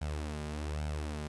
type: tone with flanger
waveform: sawtooth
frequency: 75.2 Hz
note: D2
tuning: 42 cents sharp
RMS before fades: -37 dBFS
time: 0.01-1.28 s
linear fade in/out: 10 ms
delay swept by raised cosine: 1.3 to 5 ms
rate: 1.2 Hz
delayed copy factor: +0.6
effects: resampled to 24000 Hz + 10-bit